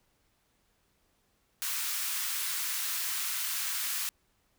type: high-pass noise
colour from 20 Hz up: white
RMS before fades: -33 dBFS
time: 1.62-4.09 s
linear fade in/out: 0 ms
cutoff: 1100 Hz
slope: 24 dB/octave
effects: pink hiss -72 dBFS RMS until 4.58 s